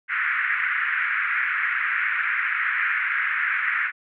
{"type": "band-pass noise", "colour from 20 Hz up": "pink", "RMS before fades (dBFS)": -24, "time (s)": [0.08, 3.92], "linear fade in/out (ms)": 50, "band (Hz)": [1400, 2200], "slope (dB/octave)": 48, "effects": []}